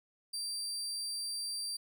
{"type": "tone", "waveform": "30% pulse", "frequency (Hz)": 4699, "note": "D8", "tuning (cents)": 0, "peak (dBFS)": -33, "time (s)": [0.33, 1.77], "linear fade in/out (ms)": 10, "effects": []}